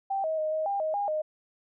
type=tone with pitch steps; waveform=sine; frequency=782 / 635 / 621 / 628 / 799 / 627 / 812 / 617 Hz; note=G5 / D#5 / D#5 / D#5 / G5 / D#5 / G#5 / D#5; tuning=-4 / +35 / -3 / +16 / +33 / +13 / -39 / -15 cents; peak=-26 dBFS; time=0.1-1.22 s; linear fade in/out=10 ms; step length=140 ms; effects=none